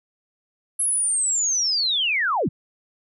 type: linear sweep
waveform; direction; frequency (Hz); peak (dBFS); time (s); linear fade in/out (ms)
sine; down; 10980 to 87.31; -19; 0.79-2.49; 10
effects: none